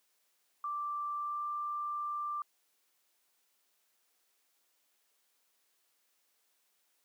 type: tone with pitch glide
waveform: sine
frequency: 1174.7 to 1182.2 Hz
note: D6 to D6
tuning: 0 to +11 cents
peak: -34 dBFS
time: 0.64-2.42 s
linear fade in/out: 2 ms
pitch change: +11 cents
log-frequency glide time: 1.14-1.46 s
effects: white hiss -75 dBFS RMS until 7.04 s + high-pass 300 Hz 12 dB/octave